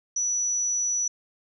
sine tone, 5910 Hz, F#8, 3 cents flat, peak -23 dBFS, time 0.16-1.08 s, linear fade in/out 5 ms, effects none

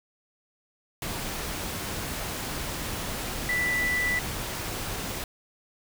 sine tone in noise, 1976 Hz, B6, in tune, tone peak -24 dBFS, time 3.49-4.19 s, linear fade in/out 2 ms, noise pink, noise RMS -33 dBFS, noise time 1.02-5.24 s, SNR +6 dB, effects none

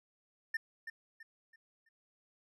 triangle tone with echo, 1797 Hz, A6, 36 cents sharp, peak -30 dBFS, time 0.54-0.57 s, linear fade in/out 5 ms, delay 330 ms, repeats 4, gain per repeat -9 dB, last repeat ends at 1.89 s, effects none

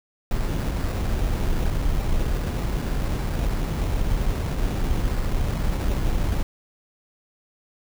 brown noise with sample-and-hold, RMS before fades -23 dBFS, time 0.31-6.43 s, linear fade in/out 2 ms, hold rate 3150 Hz, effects none

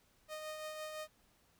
sawtooth tone with tremolo, 618 Hz, D#5, 12 cents flat, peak -37 dBFS, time 0.28-1.08 s, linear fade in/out 50 ms, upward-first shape triangle, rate 5.9 Hz, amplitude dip 40%, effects pink hiss -71 dBFS RMS until 1.59 s

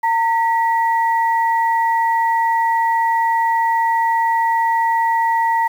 sine tone pair together, 915 / 1938.8 Hz, A#5 / B6, -32 / -32 cents, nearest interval octave + minor second, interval 1300 cents, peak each -14 / -23 dBFS, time 0.03-5.68 s, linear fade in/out 10 ms, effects 7-bit

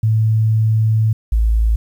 sine tone pair in turn, 110 / 55.18 Hz, A2 / A1, 0 / +6 cents, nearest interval octave, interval 1194 cents, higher first, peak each -11 dBFS, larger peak neither, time 0.03-1.13 / 1.32-1.76 s, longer first, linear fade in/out 5 ms, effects 8-bit

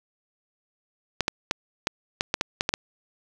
clicks, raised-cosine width 0.2 ms, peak -5 dBFS, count 10, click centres 1.207 / 1.281 / 1.511 / 1.871 / 2.209 / 2.341 / 2.411 / 2.609 / 2.691 / 2.739 s, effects none

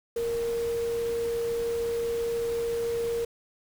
sine tone in noise, 466.2 Hz, A#4, in tune, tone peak -26 dBFS, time 0.16-3.25 s, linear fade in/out 5 ms, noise pink, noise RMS -42 dBFS, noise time 0.16-3.25 s, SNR +13 dB, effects none

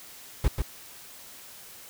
brown noise with echo, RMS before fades -21 dBFS, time 0.44-0.48 s, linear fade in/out 2 ms, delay 140 ms, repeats 1, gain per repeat -5 dB, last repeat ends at 0.62 s, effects white hiss -47 dBFS RMS until 1.89 s

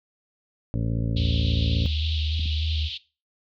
harmonic tone, 56.4 Hz, A1, 44 cents sharp, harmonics 1 / 2 / 3 / 4 / 5 / 7 / 8 / 9 / 10, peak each -29 / -26 / -32 / -33 / -34 / -46 / -44 / -44 / -45 dBFS, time 0.74-1.86 s, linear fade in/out 0 ms
sine tone with vibrato, 77.78 Hz, D#2, in tune, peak -23 dBFS, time 1.14-2.9 s, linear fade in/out 50 ms, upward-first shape square, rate 3.4 Hz, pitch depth 27 cents each way
white band-pass noise, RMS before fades -34 dBFS, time 1.16-2.98 s, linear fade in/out 10 ms, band 2900 to 4000 Hz, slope 48 dB/octave
clicks, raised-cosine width 5 ms, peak -23 dBFS, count 2, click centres 2.396 / 2.458 s
effects noise-tail reverb RT60 0.3 s tail -18 dB re dry

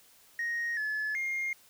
sine tone with pitch steps, 1871 / 1719 / 2125 Hz, A#6 / A6 / C7, +6 / -41 / +26 cents, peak -28 dBFS, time 0.39-1.53 s, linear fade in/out 2 ms, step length 380 ms, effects tanh soft clip ceiling -28 dBFS + white hiss -60 dBFS RMS until 1.69 s

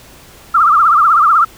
sine tone with vibrato, 1265 Hz, D#6, 28 cents sharp, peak -6 dBFS, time 0.54-1.45 s, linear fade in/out 10 ms, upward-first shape triangle, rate 16 Hz, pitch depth 180 cents each way, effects pink hiss -40 dBFS RMS until 1.57 s

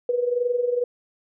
sine tone with amplitude modulation, 487.9 Hz, B4, 21 cents flat, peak -17 dBFS, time 0.09-0.84 s, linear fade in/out 2 ms, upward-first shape sine, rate 22.1 Hz, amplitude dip 70%, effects none

